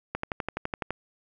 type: click train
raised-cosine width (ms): 0.5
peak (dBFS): -14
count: 10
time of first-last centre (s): 0.15-0.906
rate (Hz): 11.9
effects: none